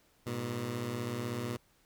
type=beating tone pair; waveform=15% pulse; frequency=104.8 / 120.8 Hz; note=G#2 / B2; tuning=+16 / -38 cents; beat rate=16 Hz; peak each=-35 / -29 dBFS; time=0.26-1.57 s; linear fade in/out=10 ms; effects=pink hiss -68 dBFS RMS until 1.85 s